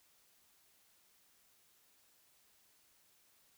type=silence; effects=white hiss -70 dBFS RMS until 3.57 s